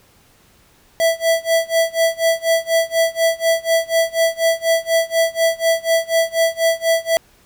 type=tone with tremolo; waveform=square; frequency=659.3 Hz; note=E5; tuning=in tune; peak=-12 dBFS; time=1-7.17 s; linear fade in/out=0 ms; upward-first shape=sine; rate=4.1 Hz; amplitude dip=95%; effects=pink hiss -53 dBFS RMS until 7.45 s